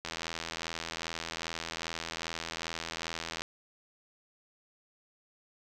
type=click train; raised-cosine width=0.2 ms; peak=-18 dBFS; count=279; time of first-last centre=0.05-3.42 s; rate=82.5 Hz; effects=none